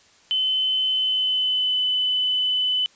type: tone with pitch glide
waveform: sine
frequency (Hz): 3046 to 3009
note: F#7 to F#7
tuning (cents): +50 to +28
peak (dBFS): -19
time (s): 0.31-2.86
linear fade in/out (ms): 0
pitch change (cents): -22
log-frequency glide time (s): 0.89-1.81
effects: white hiss -55 dBFS RMS until 2.95 s + resampled to 16000 Hz